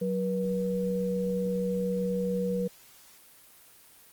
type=tone pair together; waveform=sine; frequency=185 / 482.9 Hz; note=F#3 / B4; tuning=0 / -39 cents; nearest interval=octave + perfect fourth; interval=1661 cents; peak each=-29 / -29 dBFS; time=0.01-2.68 s; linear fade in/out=10 ms; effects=white hiss -55 dBFS RMS until 4.12 s + Opus 24 kbps